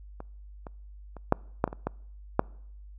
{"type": "clicks", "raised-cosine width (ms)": 1, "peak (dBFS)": [-25, -26, -29, -6, -8, -19, -24, -14, -6], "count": 9, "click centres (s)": [0.204, 0.668, 1.167, 1.324, 1.641, 1.677, 1.729, 1.87, 2.394], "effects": ["noise-tail reverb RT60 0.7 s tail -26 dB re dry", "added 50 Hz sine -44 dBFS peak until 2.98 s"]}